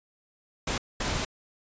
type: noise bursts at uneven times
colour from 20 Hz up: pink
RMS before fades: -29 dBFS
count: 2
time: 0.67-0.78 / 1-1.25 s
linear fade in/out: 5 ms
effects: resampled to 16000 Hz